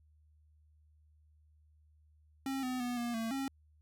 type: tone with pitch steps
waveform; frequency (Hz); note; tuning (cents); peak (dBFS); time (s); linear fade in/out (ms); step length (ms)
square; 269.3 / 253.8 / 244.7 / 238.2 / 225.9 / 270.9; C#4 / B3 / B3 / A#3 / A3 / C#4; -50 / +47 / -16 / +38 / +46 / -40; -35; 2.46-3.48; 2; 170
effects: added 76 Hz sine -63 dBFS peak until 3.81 s